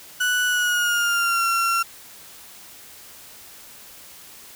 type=tone with pitch glide; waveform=35% pulse; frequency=1480 to 1365 Hz; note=F#6 to F6; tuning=0 to -40 cents; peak=-17 dBFS; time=0.2-1.83 s; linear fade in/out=10 ms; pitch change=-140 cents; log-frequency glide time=0.46-1.45 s; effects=white hiss -44 dBFS RMS until 4.55 s